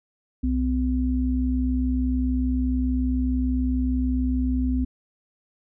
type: tone pair together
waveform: sine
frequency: 63.4 / 255 Hz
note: B1 / C4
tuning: +46 / -44 cents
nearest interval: 2 octaves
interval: 2410 cents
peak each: -23 dBFS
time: 0.43-4.85 s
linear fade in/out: 10 ms
effects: none